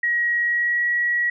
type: tone with pitch glide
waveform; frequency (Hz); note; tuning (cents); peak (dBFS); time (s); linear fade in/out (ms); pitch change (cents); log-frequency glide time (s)
sine; 1901 to 1919.8; A#6 to B6; +33 to -50; -18; 0.03-1.3; 5; +17; 0.43-0.85
effects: none